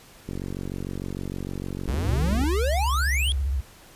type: click train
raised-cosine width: 3 ms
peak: -19 dBFS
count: 101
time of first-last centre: 0.29-2.436 s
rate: 46.6 Hz
type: exponential sweep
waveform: square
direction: up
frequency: 59 to 3421 Hz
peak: -25 dBFS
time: 1.88-3.32 s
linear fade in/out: 0 ms
type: tone with vibrato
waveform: sine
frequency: 68 Hz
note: C#2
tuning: 33 cents flat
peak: -22 dBFS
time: 2.06-3.61 s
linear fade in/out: 10 ms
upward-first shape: sine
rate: 15 Hz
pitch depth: 150 cents each way
effects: pink hiss -50 dBFS RMS until 3.95 s + resampled to 32000 Hz